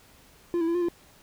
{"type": "tone with pitch steps", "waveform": "triangle", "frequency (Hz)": [345.8, 328.7, 338.1, 353, 344.1], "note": ["F4", "E4", "E4", "F4", "F4"], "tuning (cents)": [-17, -5, 44, 19, -26], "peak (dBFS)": -21, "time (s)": [0.54, 0.885], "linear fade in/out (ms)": 0, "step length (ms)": 69, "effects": ["pink hiss -56 dBFS RMS until 1.22 s"]}